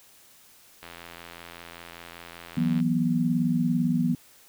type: click train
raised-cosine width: 0.3 ms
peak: -25 dBFS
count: 169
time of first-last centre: 0.83-2.802 s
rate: 85.2 Hz
type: chord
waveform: sine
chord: E suspended second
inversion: none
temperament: equal with one note detuned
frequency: 164.81 / 185 / 242.6 Hz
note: E3 / F#3 / B3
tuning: 0 / 0 / -31 cents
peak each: -26 / -28 / -24 dBFS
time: 2.57-4.15 s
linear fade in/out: 5 ms
effects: white hiss -55 dBFS RMS until 4.48 s